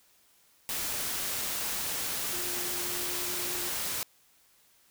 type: tone in noise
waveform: sine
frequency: 354.5 Hz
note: F4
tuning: 26 cents sharp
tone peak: -42 dBFS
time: 2.33-3.69 s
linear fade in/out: 0 ms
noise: white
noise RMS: -33 dBFS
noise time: 0.69-4.03 s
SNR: -12 dB
effects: white hiss -64 dBFS RMS until 4.9 s